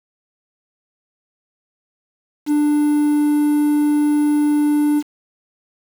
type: tone with quantisation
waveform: triangle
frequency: 295.9 Hz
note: D4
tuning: 13 cents sharp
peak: -11 dBFS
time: 2.46-5.03 s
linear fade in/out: 50 ms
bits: 6
effects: none